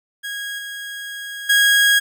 30% pulse tone with level steps, 1644 Hz, G#6, 18 cents flat, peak -23 / -26 / -9 dBFS, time 0.23-2 s, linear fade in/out 20 ms, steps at 0.58 / 1.49 s, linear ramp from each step 10 ms, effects none

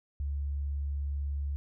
sine tone, 70.9 Hz, C#2, 40 cents sharp, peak -30 dBFS, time 0.2-1.56 s, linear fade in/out 0 ms, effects none

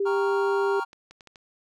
sine tone, 397 Hz, G4, 22 cents sharp, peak -22 dBFS, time 0-0.8 s, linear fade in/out 5 ms
triangle chord, G half-diminished seventh, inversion none, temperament equal, 784 / 932.3 / 1108.7 / 1396.9 Hz, G5 / Bb5 / Db6 / F6, 0 / 0 / 0 / 0 cents, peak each -34 / -28 / -33 / -30 dBFS, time 0.05-0.85 s, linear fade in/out 20 ms
clicks, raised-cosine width 0.2 ms, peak -30 dBFS, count 5, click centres 0.931 / 1.11 / 1.208 / 1.273 / 1.358 s
effects none

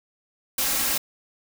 white noise with comb filter, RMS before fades -24 dBFS, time 0.58-0.98 s, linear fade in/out 5 ms, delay 3.7 ms, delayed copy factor +0.55, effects none

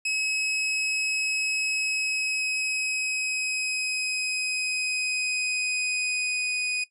sawtooth tone with pitch glide, 2561 to 2488 Hz, D#7 to D#7, +49 to -1 cents, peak -22 dBFS, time 0.05-6.84 s, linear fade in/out 5 ms, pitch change -50 cents, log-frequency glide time 1.76-6.59 s, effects noise-tail reverb RT60 0.1 s tail -17 dB re dry + resampled to 24000 Hz

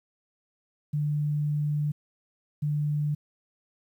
sine tone pair in turn, 148.3 / 148.3 Hz, D3 / D3, +17 / +17 cents, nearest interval unison, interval 0 cents, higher neither, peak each -24 dBFS, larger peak neither, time 0.93-1.92 / 2.62-3.15 s, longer first, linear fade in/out 10 ms, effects 10-bit

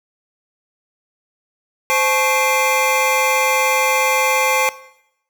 square tone cluster, 520 / 861 / 1100 / 2080 / 2393 Hz, C5 / A5 / C#6 / C7 / D7, -11 / -38 / -14 / -11 / +32 cents, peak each -22 dBFS, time 1.9-4.69 s, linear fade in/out 0 ms, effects noise-tail reverb RT60 0.8 s tail -18 dB re dry

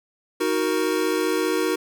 square chord, D# minor, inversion none, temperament equal with one note detuned, 314.7 / 370 / 466.2 Hz, D#4 / F#4 / A#4, +20 / 0 / 0 cents, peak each -26 / -25 / -26 dBFS, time 0.4-1.76 s, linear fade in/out 10 ms, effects none

